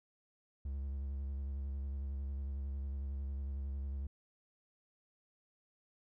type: tone with vibrato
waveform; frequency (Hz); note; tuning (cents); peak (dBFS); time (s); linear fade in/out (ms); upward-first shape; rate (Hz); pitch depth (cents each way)
triangle; 68.7; C#2; -15; -35; 0.65-4.07; 5; square; 11; 34
effects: none